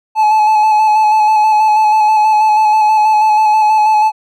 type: tone with vibrato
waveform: triangle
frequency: 859 Hz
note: A5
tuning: 42 cents flat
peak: -5 dBFS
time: 0.15-4.12 s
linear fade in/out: 50 ms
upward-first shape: square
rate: 6.2 Hz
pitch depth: 22 cents each way
effects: none